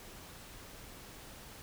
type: silence
effects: pink hiss -51 dBFS RMS until 1.62 s